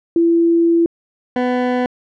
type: tone pair in turn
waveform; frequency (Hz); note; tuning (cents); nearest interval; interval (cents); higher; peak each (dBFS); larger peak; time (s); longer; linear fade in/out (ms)
sine / 20% pulse; 336.2 / 249.3; E4 / B3; +34 / +16; perfect fourth; 518; first; -10; neither; 0.16-0.86 / 1.36-1.86; first; 2
effects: low-pass 2000 Hz 12 dB/octave